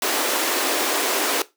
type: high-pass noise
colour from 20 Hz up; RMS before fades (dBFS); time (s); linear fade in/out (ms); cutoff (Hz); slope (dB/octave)
pink; -22; 0.02-1.42; 2; 280; 48
effects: noise-tail reverb RT60 0.2 s tail -17 dB re dry